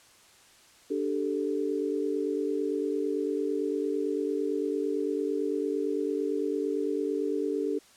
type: chord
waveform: sine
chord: D suspended fourth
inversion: none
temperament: just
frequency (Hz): 293.7 / 391.6 / 440.5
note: D4 / G4 / A4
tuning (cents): 0 / -2 / +2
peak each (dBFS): -31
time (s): 0.9-7.79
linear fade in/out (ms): 10
effects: white hiss -57 dBFS RMS until 7.96 s + low-pass 9000 Hz 12 dB/octave